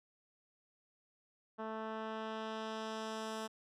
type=tone with low-pass filter sweep; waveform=10% pulse; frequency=220 Hz; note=A3; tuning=in tune; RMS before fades=-42 dBFS; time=1.58-3.48 s; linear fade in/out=20 ms; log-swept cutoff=1400 to 10000 Hz; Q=0.89; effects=none